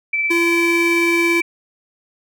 sine tone with tremolo, 2323 Hz, D7, 20 cents flat, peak -15 dBFS, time 0.13-1.42 s, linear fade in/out 5 ms, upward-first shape sine, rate 18 Hz, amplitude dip 30%
square tone, 340 Hz, F4, 46 cents flat, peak -17 dBFS, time 0.3-1.41 s, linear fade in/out 10 ms
effects none

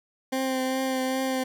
20% pulse tone with vibrato, 261.6 Hz, C4, in tune, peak -20 dBFS, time 0.32-1.44 s, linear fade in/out 10 ms, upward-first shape triangle, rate 2.5 Hz, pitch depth 20 cents each way, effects none

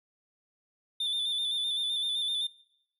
triangle tone with vibrato, 3545 Hz, A7, 12 cents sharp, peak -27 dBFS, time 1-2.47 s, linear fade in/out 5 ms, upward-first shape square, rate 7.8 Hz, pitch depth 33 cents each way, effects noise-tail reverb RT60 0.8 s tail -21 dB re dry

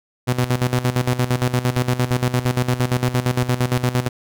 sawtooth tone with tremolo, 124.8 Hz, B2, 19 cents sharp, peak -11 dBFS, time 0.27-4.09 s, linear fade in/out 20 ms, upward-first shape square, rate 8.7 Hz, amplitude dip 75%, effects none

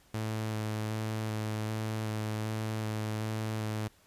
sawtooth tone with vibrato, 108.7 Hz, A2, 21 cents flat, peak -28 dBFS, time 0.14-3.88 s, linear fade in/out 5 ms, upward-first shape square, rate 1.3 Hz, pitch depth 12 cents each way, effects pink hiss -63 dBFS RMS until 4.06 s + resampled to 32000 Hz

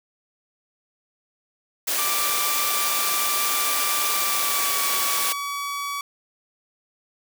white high-pass noise, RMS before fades -24 dBFS, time 1.87-5.33 s, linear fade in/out 10 ms, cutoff 360 Hz, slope 12 dB/octave
sawtooth tone with pitch glide, 1174.7 to 1136.7 Hz, D6 to C#6, 0 to +43 cents, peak -23 dBFS, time 1.98-6.01 s, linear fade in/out 2 ms, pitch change -57 cents, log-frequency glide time 4.21-4.77 s
effects none

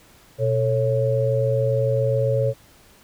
sine tone cluster, 122 / 442.6 / 550 Hz, B2 / A4 / C#5, -21 / +10 / -14 cents, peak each -21 / -25 / -21 dBFS, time 0.38-2.54 s, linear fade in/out 50 ms, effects pink hiss -52 dBFS RMS until 3.03 s

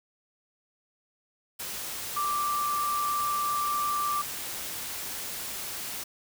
sine tone in noise, 1174.7 Hz, D6, in tune, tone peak -26 dBFS, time 2.16-4.22 s, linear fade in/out 10 ms, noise white, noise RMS -36 dBFS, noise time 1.59-6.04 s, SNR +7 dB, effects none

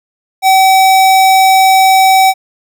square tone, 764 Hz, G5, 45 cents flat, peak -5 dBFS, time 0.42-2.34 s, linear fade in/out 50 ms, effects none

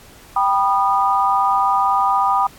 sine chord, G augmented, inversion none, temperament just, 784 / 980 / 1225 Hz, G5 / B5 / D#6, 0 / -14 / -27 cents, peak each -18 dBFS, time 0.36-2.47 s, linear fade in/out 5 ms, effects pink hiss -45 dBFS RMS until 2.58 s + AAC 64 kbps

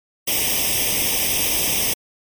white noise with comb filter, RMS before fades -20 dBFS, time 0.27-1.94 s, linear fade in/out 10 ms, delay 0.35 ms, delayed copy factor +0.9, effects MP3 96 kbps

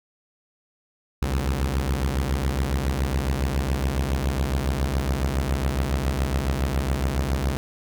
sawtooth beating tone pair, 64.7 / 71.9 Hz, C2 / D2, -19 / -36 cents, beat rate 7.2 Hz, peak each -20 / -22 dBFS, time 1.22-7.57 s, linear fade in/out 0 ms, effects none

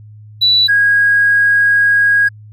triangle tone pair in turn, 3951 / 1643.5 Hz, B7 / G#6, 0 / -19 cents, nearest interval octave + minor third, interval 1519 cents, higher first, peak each -4 dBFS, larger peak neither, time 0.41-0.68 / 0.68-2.29 s, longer second, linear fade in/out 20 ms, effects tanh soft clip ceiling -6 dBFS + added 106 Hz sine -34 dBFS peak until 2.52 s

